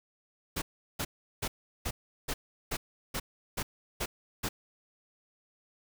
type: noise bursts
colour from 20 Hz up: pink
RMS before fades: -33 dBFS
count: 10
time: 0.56-4.49 s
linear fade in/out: 10 ms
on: 60 ms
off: 370 ms
effects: none